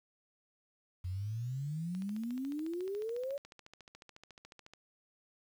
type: exponential sweep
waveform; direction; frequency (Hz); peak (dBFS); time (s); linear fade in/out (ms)
sine; up; 87.31 to 574; -35; 1.04-3.38; 10
type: click train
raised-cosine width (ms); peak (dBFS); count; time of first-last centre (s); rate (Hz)
0.2; -35; 40; 1.95-4.736; 14
effects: 10-bit